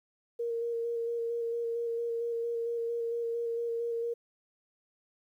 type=tone with vibrato; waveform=sine; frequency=466.2 Hz; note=A#4; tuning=in tune; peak=-30 dBFS; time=0.39-4.14 s; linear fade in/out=10 ms; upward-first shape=square; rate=4.4 Hz; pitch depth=13 cents each way; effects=11-bit